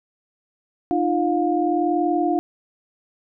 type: tone cluster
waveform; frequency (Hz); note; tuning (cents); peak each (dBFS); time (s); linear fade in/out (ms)
sine; 301.9 / 342.6 / 710; D4 / F4 / F5; +48 / -33 / +28; -22; 0.91-2.39; 0
effects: none